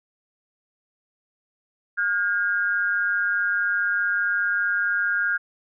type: tone pair together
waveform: sine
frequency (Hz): 1422.8 / 1618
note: F6 / G#6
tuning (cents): +32 / -46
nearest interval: major second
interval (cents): 222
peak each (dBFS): -23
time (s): 1.97-5.38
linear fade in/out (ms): 20
effects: none